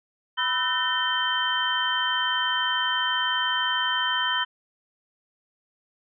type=tone cluster; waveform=sine; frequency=993 / 1311 / 1516 / 1814 / 3103 Hz; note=B5 / E6 / F#6 / A#6 / G7; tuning=+9 / -10 / +42 / -48 / -18 cents; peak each=-28 / -33 / -30 / -29 / -26 dBFS; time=0.37-4.45 s; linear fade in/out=20 ms; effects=none